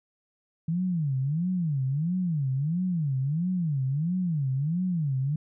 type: tone with vibrato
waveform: sine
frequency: 155.8 Hz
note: D#3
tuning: 3 cents sharp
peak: -24 dBFS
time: 0.68-5.36 s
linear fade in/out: 5 ms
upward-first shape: sine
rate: 1.5 Hz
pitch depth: 300 cents each way
effects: none